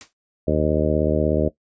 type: noise with exponential decay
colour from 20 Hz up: white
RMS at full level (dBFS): -35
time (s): 0.01-0.13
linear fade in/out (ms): 1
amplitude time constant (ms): 24
type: harmonic tone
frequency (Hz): 76.6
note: D#2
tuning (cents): -27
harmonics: 1 / 2 / 3 / 4 / 5 / 6 / 7 / 8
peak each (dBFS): -25 / -25 / -25 / -25 / -25 / -25 / -25 / -25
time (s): 0.47-1.49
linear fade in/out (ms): 10
effects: noise-tail reverb RT60 0.1 s tail -17 dB re dry + resampled to 16000 Hz